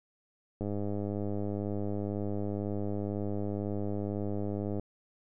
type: click train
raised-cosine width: 2 ms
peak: -22 dBFS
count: 428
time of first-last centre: 0.61-4.796 s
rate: 102 Hz
effects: none